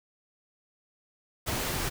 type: noise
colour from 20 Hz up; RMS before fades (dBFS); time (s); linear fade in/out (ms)
pink; -31; 1.46-1.9; 20
effects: none